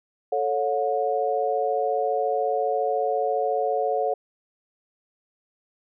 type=chord; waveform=sine; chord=F# minor; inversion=first; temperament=equal with one note detuned; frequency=440 / 554.4 / 721.8 Hz; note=A4 / C#5 / F#5; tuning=0 / 0 / -43 cents; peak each=-26 / -26 / -25 dBFS; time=0.32-4.14 s; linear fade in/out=5 ms; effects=none